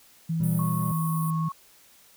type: tone with pitch glide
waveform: sine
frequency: 163.7 to 161.54 Hz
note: E3 to E3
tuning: -12 to -35 cents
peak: -24 dBFS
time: 0.29-1.49 s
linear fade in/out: 10 ms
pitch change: -23 cents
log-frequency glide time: 0.75-1.27 s
type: chord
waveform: triangle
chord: E diminished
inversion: second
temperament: equal with one note detuned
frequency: 118.17 / 164.81 / 196 Hz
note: Bb2 / E3 / G3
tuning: +24 / 0 / 0 cents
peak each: -28 / -34 / -29 dBFS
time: 0.4-0.92 s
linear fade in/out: 5 ms
type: high-pass noise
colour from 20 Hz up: pink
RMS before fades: -39 dBFS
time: 0.43-1.31 s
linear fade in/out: 10 ms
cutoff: 8900 Hz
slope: 96 dB/octave
type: tone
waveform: sine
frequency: 1100 Hz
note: C#6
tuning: 14 cents flat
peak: -32 dBFS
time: 0.59-1.52 s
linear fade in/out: 2 ms
effects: white hiss -56 dBFS RMS until 2.16 s

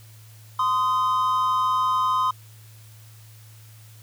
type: tone pair together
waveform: triangle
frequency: 1031.4 / 1244.5 Hz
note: C6 / D#6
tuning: -25 / 0 cents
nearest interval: minor third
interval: 325 cents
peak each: -19 / -22 dBFS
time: 0.59-2.31 s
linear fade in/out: 5 ms
effects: added 109 Hz sine -45 dBFS peak until 4.02 s + white hiss -53 dBFS RMS until 4.02 s

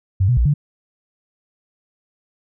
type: tone with pitch steps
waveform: sine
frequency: 95.4 / 123.7 / 59.7 / 145.4 Hz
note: G2 / B2 / A#1 / D3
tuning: -47 / +3 / +42 / -17 cents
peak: -12 dBFS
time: 0.2-0.54 s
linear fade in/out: 10 ms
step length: 85 ms
effects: none

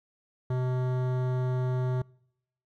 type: tone with hard clipping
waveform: sine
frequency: 127.1 Hz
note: C3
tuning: 50 cents flat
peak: -28 dBFS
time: 0.5-2.02 s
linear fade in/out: 5 ms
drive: 16 dB
effects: noise-tail reverb RT60 0.8 s tail -26 dB re dry

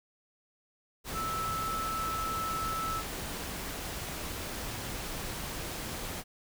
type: tone in noise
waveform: sine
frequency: 1311 Hz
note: E6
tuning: 10 cents flat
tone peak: -32 dBFS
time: 1.13-3.03 s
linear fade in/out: 50 ms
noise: pink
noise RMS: -38 dBFS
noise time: 1.04-6.24 s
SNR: +3 dB
effects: none

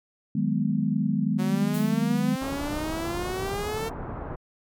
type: chord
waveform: sine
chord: G# minor seventh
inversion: second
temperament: equal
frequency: 155.56 / 185 / 207.7 / 246.9 Hz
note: D#3 / F#3 / G#3 / B3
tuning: 0 / 0 / 0 / 0 cents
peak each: -28 / -29 / -25 / -28 dBFS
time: 0.35-2.36 s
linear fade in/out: 5 ms
type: exponential sweep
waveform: sawtooth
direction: up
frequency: 182.7 to 454.7 Hz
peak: -25 dBFS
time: 1.38-3.9 s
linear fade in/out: 20 ms
type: noise with exponential decay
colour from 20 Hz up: blue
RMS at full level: -37 dBFS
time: 1.74-2.12 s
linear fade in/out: 2 ms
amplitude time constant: 82 ms
type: low-pass noise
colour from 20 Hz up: pink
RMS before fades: -34 dBFS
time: 2.41-4.36 s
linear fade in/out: 10 ms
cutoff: 1300 Hz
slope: 24 dB/octave
effects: MP3 96 kbps

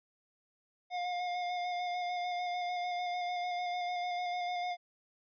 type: tone with vibrato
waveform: square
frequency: 713 Hz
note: F5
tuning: 36 cents sharp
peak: -34 dBFS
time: 0.9-4.77 s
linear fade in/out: 50 ms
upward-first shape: square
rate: 6.7 Hz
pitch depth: 17 cents each way
effects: resampled to 11025 Hz

